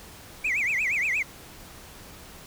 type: tone with vibrato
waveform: sine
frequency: 2258 Hz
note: C#7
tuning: 31 cents sharp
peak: -21 dBFS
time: 0.44-1.23 s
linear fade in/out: 10 ms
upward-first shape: triangle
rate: 8.5 Hz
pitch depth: 280 cents each way
effects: tanh soft clip ceiling -21 dBFS + pink hiss -46 dBFS RMS until 2.46 s